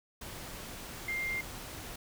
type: tone in noise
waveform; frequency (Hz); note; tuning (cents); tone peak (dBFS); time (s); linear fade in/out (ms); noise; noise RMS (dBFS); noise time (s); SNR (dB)
sine; 2100; C7; +6; -32; 1.08-1.41; 5; pink; -44; 0.21-1.96; +9
effects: none

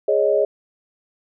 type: chord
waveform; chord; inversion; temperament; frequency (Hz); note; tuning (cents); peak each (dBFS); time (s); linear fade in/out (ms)
sine; Ab suspended fourth; none; equal; 415.3 / 554.4 / 622.3; Ab4 / Db5 / Eb5; 0 / 0 / 0; -19; 0.08-0.45; 5
effects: none

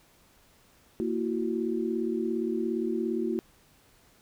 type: tone cluster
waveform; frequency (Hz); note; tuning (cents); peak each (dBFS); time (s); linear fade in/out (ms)
sine; 229.8 / 333.2 / 370.5; A#3 / E4 / F#4; -25 / +19 / +2; -31; 1-3.39; 0
effects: pink hiss -61 dBFS RMS until 4.21 s

